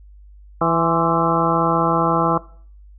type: harmonic tone with a mistuned harmonic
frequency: 165.7 Hz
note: E3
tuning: 9 cents sharp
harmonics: 1 / 2 / 3 / 4 / 5 / 6 / 7 / 8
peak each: -23 / -23 / -23 / -23 / -23 / -23 / -23 / -23 dBFS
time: 0.61-2.38 s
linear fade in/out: 5 ms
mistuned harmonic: 6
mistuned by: +85 cents
effects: noise-tail reverb RT60 0.5 s tail -20 dB re dry + added 50 Hz sine -41 dBFS peak until 2.98 s